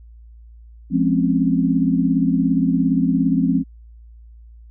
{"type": "chord", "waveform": "sine", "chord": "Db major seventh", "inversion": "first", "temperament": "just", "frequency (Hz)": [173.24, 207.9, 259.9, 277.2], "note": ["F3", "Ab3", "C4", "Db4"], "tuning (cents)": [-14, 2, -11, 0], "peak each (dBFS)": [-20, -22, -18, -22], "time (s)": [0.9, 3.64], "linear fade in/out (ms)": 50, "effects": ["added 57 Hz sine -40 dBFS peak until 4.7 s"]}